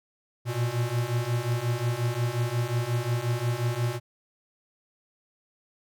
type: beating tone pair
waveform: square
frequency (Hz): 116.7 / 122.3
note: A#2 / B2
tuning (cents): +2 / -16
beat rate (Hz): 5.6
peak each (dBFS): -30 / -28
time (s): 0.45-4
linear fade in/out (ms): 50
effects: none